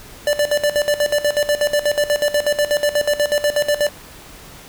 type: tone with tremolo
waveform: square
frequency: 587.3 Hz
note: D5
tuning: in tune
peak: -14 dBFS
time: 0.27-3.89 s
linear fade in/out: 2 ms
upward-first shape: square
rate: 8.2 Hz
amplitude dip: 80%
effects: pink hiss -40 dBFS RMS until 4.68 s